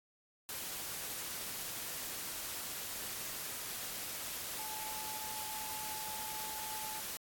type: tone in noise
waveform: sine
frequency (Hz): 865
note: A5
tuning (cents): -30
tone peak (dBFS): -46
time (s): 4.59-7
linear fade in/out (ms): 0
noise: white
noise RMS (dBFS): -42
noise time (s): 0.49-7.17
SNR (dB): -7
effects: AAC 64 kbps